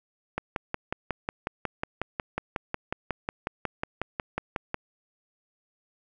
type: click train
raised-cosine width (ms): 0.5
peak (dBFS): -13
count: 25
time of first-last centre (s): 0.38-4.744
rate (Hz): 5.5
effects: none